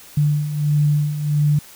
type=beating tone pair; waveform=sine; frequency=146.83 / 148.33 Hz; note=D3 / D3; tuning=0 / +18 cents; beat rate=1.5 Hz; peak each=-22 / -16 dBFS; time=0.17-1.59 s; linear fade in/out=5 ms; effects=white hiss -43 dBFS RMS until 1.75 s